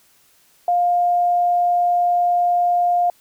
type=tone; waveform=sine; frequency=705 Hz; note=F5; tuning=16 cents sharp; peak=-14 dBFS; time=0.68-3.1 s; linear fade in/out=2 ms; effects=white hiss -56 dBFS RMS until 3.2 s